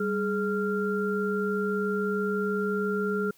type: tone cluster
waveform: sine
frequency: 196 / 419.1 / 1387 Hz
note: G3 / G#4 / F6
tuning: 0 / +16 / -12 cents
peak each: -29 / -28 / -32 dBFS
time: 0-3.31 s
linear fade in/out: 5 ms
effects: white hiss -60 dBFS RMS until 3.37 s